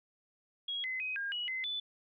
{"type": "tone with pitch steps", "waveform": "sine", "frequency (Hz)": [3303, 2041, 2520, 1615, 2919, 2053, 3487], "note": ["G#7", "C7", "D#7", "G#6", "F#7", "C7", "A7"], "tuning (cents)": [-10, -44, 21, -49, -24, -33, -16], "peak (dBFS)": -34, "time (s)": [0.68, 1.8], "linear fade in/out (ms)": 5, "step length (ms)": 160, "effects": []}